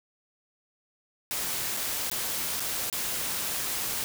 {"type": "noise with dropouts", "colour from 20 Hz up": "white", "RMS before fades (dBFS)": -31, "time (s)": [1.31, 4.04], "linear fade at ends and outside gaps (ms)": 0, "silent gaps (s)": [[1.767, 1.771], [2.1, 2.114], [2.597, 2.603], [2.899, 2.927]], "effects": []}